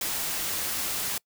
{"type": "noise", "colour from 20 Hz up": "white", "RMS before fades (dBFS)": -30, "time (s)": [0.01, 1.18], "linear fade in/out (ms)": 2, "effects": ["noise-tail reverb RT60 0.1 s tail -25 dB re dry"]}